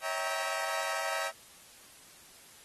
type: chord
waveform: 20% pulse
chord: C# diminished seventh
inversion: none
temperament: equal with one note detuned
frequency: 554.4 / 647.2 / 784 / 932.3 Hz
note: C#5 / E5 / G5 / Bb5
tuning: 0 / -32 / 0 / 0 cents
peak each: -35 / -30 / -33 / -34 dBFS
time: 0.01-1.32 s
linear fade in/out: 50 ms
effects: white hiss -55 dBFS RMS until 2.64 s + AAC 32 kbps